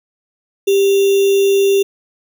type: tone with sample-and-hold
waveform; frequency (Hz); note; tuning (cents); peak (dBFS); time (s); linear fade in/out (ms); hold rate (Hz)
sine; 394.4; G4; +11; -9; 0.67-1.83; 10; 3150
effects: none